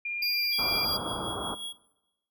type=tone with pitch glide; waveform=sine; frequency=2406 to 2367 Hz; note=D7 to D7; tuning=+41 to +13 cents; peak=-30 dBFS; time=0.05-0.85 s; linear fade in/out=5 ms; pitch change=-28 cents; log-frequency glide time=0.29-0.54 s
type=tone; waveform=square; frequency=4796 Hz; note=D8; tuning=36 cents sharp; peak=-27 dBFS; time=0.22-0.97 s; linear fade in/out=5 ms
type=tone with tremolo; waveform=square; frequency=3322 Hz; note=G#7; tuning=in tune; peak=-34 dBFS; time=0.52-1.73 s; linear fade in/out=10 ms; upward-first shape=sine; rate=5.5 Hz; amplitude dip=55%
type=low-pass noise; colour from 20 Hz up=white; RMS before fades=-35 dBFS; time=0.58-1.55 s; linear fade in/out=10 ms; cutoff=1400 Hz; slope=96 dB/octave
effects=noise-tail reverb RT60 0.9 s tail -17 dB re dry